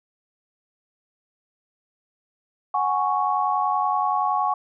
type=chord; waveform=sine; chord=F# suspended second; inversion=none; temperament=equal; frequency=740 / 830.6 / 1108.7 Hz; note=F#5 / G#5 / C#6; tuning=0 / 0 / 0 cents; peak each=-25 / -24 / -23 dBFS; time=2.74-4.54 s; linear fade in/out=5 ms; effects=none